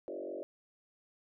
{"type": "tone with frequency modulation", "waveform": "sine", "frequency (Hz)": 466.2, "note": "A#4", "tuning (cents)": 0, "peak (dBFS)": -38, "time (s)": [0.08, 0.43], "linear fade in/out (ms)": 0, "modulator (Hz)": 46.4, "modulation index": 3.2, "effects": []}